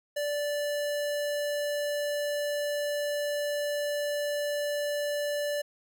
square tone, 584 Hz, D5, 10 cents flat, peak -29 dBFS, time 0.16-5.62 s, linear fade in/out 10 ms, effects none

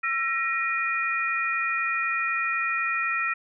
sine tone cluster, 1344 / 1884 / 2444 Hz, E6 / A#6 / D#7, +33 / +18 / -32 cents, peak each -28 dBFS, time 0.03-3.34 s, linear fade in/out 10 ms, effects none

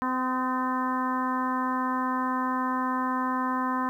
harmonic tone with a mistuned harmonic, 256.6 Hz, C4, 34 cents flat, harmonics 1 / 2 / 3 / 4 / 5 / 6 / 7, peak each -29 / -40 / -37 / -28 / -35 / -39 / -40 dBFS, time 0.02-3.89 s, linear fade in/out 0 ms, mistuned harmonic 5, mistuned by -29 cents, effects 10-bit

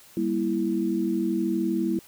sine chord, E diminished, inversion first, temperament just, 197.78 / 237.3 / 329.6 Hz, G3 / Bb3 / E4, +16 / +31 / 0 cents, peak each -28 / -29 / -25 dBFS, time 0.17-1.99 s, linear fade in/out 2 ms, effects white hiss -52 dBFS RMS until 2.07 s

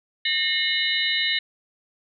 sine tone cluster, 1826 / 2154 / 2946 / 3696 / 3988 Hz, A#6 / C7 / F#7 / A#7 / B7, -36 / +50 / -8 / -16 / +16 cents, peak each -27 dBFS, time 0.25-1.39 s, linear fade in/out 5 ms, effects none

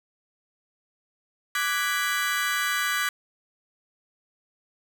35% pulse chord, G# half-diminished seventh, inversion second, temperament equal with one note detuned, 1174.7 / 1486.8 / 1661.2 / 1975.5 Hz, D6 / F#6 / G#6 / B6, 0 / +8 / 0 / 0 cents, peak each -28 dBFS, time 1.55-3.09 s, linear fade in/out 2 ms, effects none

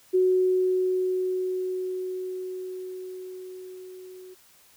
sine tone with level ramp, 370 Hz, F#4, in tune, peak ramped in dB -17 to -42 dBFS, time 0.13-4.35 s, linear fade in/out 20 ms, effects white hiss -57 dBFS RMS until 4.76 s

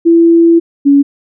sine tone pair in turn, 334.9 / 281.6 Hz, E4 / C#4, +27 / +27 cents, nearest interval minor third, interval 300 cents, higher first, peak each -3 dBFS, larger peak neither, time 0.05-0.6 / 0.85-1.03 s, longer first, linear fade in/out 20 ms, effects none

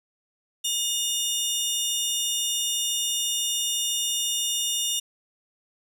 20% pulse tone pair together, 2871 / 3617 Hz, F7 / A7, +47 / +47 cents, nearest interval major third, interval 400 cents, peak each -22 / -21 dBFS, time 0.64-5 s, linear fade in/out 10 ms, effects none

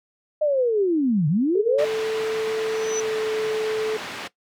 sine linear two-way sweep, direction down then up, 619 to 140 to 619 Hz, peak -17 dBFS, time 0.41-1.85 s, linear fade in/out 10 ms, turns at 1.28 s
sine tone with pitch glide, 440 to 435.4 Hz, A4 to A4, 0 to -18 cents, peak -21 dBFS, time 1.55-3.97 s, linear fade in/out 5 ms, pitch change -18 cents, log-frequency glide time 2.95-3.25 s
white band-pass noise, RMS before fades -34 dBFS, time 1.78-4.28 s, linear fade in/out 10 ms, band 160 to 2700 Hz, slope 12 dB/octave
sine tone with exponential growth, 5990 Hz, F#8, 20 cents sharp, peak -23 dBFS, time 2.6-3 s, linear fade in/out 1 ms, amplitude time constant 85 ms
effects noise-tail reverb RT60 0.1 s tail -17 dB re dry

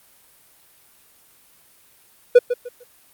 triangle tone with echo, 489.6 Hz, B4, 15 cents flat, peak -3 dBFS, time 2.35-2.39 s, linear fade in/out 10 ms, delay 150 ms, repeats 3, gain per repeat -12 dB, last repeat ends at 2.84 s, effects white hiss -54 dBFS RMS until 3.13 s + Opus 32 kbps

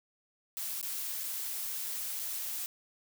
blue noise with dropouts, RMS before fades -37 dBFS, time 0.57-2.66 s, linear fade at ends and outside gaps 0 ms, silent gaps 0.814-0.828 / 1.235-1.239 / 2.192-2.196 s, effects none

